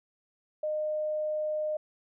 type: tone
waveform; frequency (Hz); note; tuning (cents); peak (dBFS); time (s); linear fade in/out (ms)
sine; 612; D#5; -29; -28; 0.63-1.77; 5
effects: none